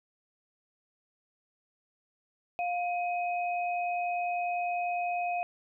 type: tone pair together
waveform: sine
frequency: 706.9 / 2517 Hz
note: F5 / D#7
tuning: +21 / +19 cents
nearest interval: octave + minor seventh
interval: 2198 cents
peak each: -29 / -37 dBFS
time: 2.59-5.43 s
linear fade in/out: 0 ms
effects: none